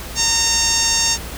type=tone with low-pass filter; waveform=5% pulse; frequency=917 Hz; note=A#5; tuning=29 cents flat; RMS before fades=-17 dBFS; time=0.15-1.18 s; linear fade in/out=50 ms; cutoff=6300 Hz; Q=4; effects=added 60 Hz sine -32 dBFS peak until 1.37 s + pink hiss -32 dBFS RMS until 1.37 s